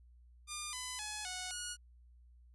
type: tone with pitch steps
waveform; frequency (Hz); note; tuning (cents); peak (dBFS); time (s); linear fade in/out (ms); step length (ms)
5% pulse; 1203 / 1007 / 847 / 735 / 1449; D6 / B5 / G#5 / F#5 / F#6; +41 / +33 / +34 / -12 / -37; -28; 0.47-1.77; 50; 260
effects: added 60 Hz sine -58 dBFS peak until 2.54 s + resampled to 24000 Hz